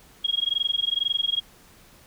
sine tone with amplitude modulation, 3282 Hz, G#7, 21 cents flat, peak -18 dBFS, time 0.24-1.41 s, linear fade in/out 10 ms, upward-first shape sine, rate 22.1 Hz, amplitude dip 100%, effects pink hiss -53 dBFS RMS until 2.06 s

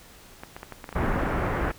clicks, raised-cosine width 0.5 ms, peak -22 dBFS, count 8, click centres 0.435 / 0.565 / 0.631 / 0.723 / 0.842 / 0.891 / 0.927 / 1.037 s
pink low-pass noise, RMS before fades -26 dBFS, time 0.95-1.72 s, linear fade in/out 10 ms, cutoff 1900 Hz, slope 24 dB/octave
effects pink hiss -50 dBFS RMS until 1.78 s

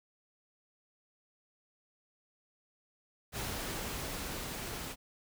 pink noise with level ramp, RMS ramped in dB -38 to -41 dBFS, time 3.32-4.96 s, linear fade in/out 50 ms, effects none

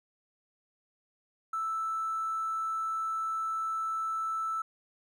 triangle tone with hard clipping, 1318.5 Hz, E6, in tune, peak -30 dBFS, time 1.53-4.62 s, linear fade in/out 5 ms, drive 3 dB, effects none

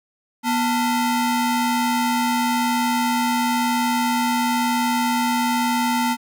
45% pulse ring-modulated tone, 567 Hz, C#5, 39 cents sharp, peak -15 dBFS, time 0.43-6.17 s, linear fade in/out 50 ms, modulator 324 Hz, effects none

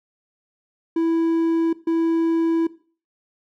triangle tone bursts at uneven times, 329.6 Hz, E4, in tune, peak -15 dBFS, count 2, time 0.96-1.73 / 1.87-2.67 s, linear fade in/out 5 ms, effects noise-tail reverb RT60 0.4 s tail -18 dB re dry

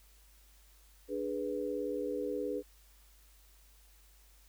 sine chord, G# diminished, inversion second, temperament equal, 293.7 / 415.3 / 493.9 Hz, D4 / G#4 / B4, 0 / 0 / 0 cents, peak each -39 / -37 / -37 dBFS, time 1.08-2.63 s, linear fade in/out 50 ms, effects added 50 Hz sine -60 dBFS peak until 4.48 s + white hiss -65 dBFS RMS until 4.48 s

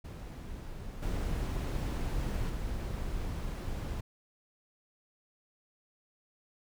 brown noise with level steps, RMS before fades -42 / -33 / -36 dBFS, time 0.04-4.01 s, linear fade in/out 10 ms, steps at 1.02 / 2.49 s, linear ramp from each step 10 ms, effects none

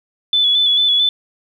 sine tone with vibrato, 3450 Hz, A7, 35 cents flat, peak -11 dBFS, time 0.33-1.09 s, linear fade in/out 2 ms, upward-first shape square, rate 4.5 Hz, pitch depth 30 cents each way, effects 8-bit

